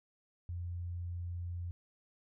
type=tone; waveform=sine; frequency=87.31 Hz; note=F2; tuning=in tune; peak=-37 dBFS; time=0.49-1.71 s; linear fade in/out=0 ms; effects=none